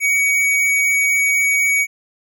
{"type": "tone with hard clipping", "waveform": "triangle", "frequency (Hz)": 2252, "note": "C#7", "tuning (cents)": 27, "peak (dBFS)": -15, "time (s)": [0, 1.87], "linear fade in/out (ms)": 50, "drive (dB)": 17, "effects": []}